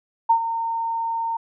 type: tone with ADSR envelope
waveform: sine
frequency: 915 Hz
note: A#5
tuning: 32 cents flat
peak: -11 dBFS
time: 0.29-1.37 s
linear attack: 13 ms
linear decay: 85 ms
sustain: -11 dB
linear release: 6 ms
effects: none